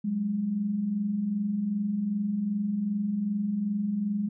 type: tone pair together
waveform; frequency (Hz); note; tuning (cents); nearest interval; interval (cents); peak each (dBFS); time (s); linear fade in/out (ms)
sine; 184.42 / 207; F#3 / G#3; -5 / -5; major second; 200; -35 / -26; 0.04-4.29; 10
effects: none